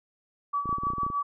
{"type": "tone with tremolo", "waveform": "sine", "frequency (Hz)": 1145, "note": "D6", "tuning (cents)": -44, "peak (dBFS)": -24, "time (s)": [0.53, 1.23], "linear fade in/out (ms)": 10, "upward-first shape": "sine", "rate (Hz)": 6.5, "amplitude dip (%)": 65}
{"type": "clicks", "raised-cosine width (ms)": 3, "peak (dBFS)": -24, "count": 12, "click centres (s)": [0.657, 0.692, 0.728, 0.784, 0.835, 0.869, 0.903, 0.935, 0.983, 1.033, 1.065, 1.102]}
{"effects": []}